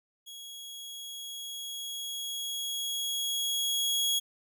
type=tone with level ramp; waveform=sawtooth; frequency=3322 Hz; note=G#7; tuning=in tune; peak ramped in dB=-40 to -22 dBFS; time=0.26-4.2 s; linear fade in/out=20 ms; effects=none